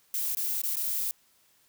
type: noise with dropouts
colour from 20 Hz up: violet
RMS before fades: -30 dBFS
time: 0.14-1.11 s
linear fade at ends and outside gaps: 1 ms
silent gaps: 0.349-0.37 / 0.617-0.636 / 0.756-0.768 s
effects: white hiss -65 dBFS RMS until 1.68 s